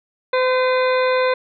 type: harmonic tone with a mistuned harmonic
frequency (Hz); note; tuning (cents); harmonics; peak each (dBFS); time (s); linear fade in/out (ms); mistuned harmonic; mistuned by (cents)
511; C5; -41; 1 / 2 / 3 / 4 / 5 / 7 / 8; -16 / -22 / -26 / -28 / -30 / -33 / -34; 0.33-1.34; 5; 5; -63
effects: none